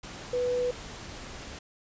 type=tone in noise; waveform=sine; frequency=493.9 Hz; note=B4; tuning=in tune; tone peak=-25 dBFS; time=0.33-0.71 s; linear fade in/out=5 ms; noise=pink; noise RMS=-42 dBFS; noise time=0.03-1.59 s; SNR=+14 dB; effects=resampled to 16000 Hz